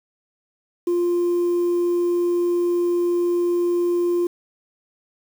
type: tone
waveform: sine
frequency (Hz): 349.2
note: F4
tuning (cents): 0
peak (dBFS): -15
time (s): 0.87-4.27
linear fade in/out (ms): 5
effects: tanh soft clip ceiling -16 dBFS + 7-bit